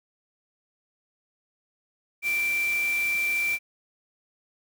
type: tone in noise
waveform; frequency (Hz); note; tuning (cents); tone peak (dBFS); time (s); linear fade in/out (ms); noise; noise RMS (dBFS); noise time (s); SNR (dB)
sine; 2349; D7; 0; -23; 2.22-3.59; 50; white; -38; 2.22-3.59; +12
effects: none